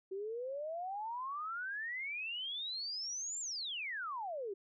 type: exponential two-way sweep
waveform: sine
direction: up then down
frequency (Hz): 374.2 to 7470 to 374.2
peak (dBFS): -38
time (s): 0.11-4.54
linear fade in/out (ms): 10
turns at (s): 3.4
effects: none